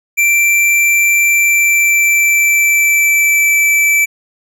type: tone with pitch glide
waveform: square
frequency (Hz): 2349 to 2319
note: D7 to D7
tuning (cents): 0 to -22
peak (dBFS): -9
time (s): 0.17-4.06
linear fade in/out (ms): 20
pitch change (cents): -22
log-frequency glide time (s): 1.28-3.58
effects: none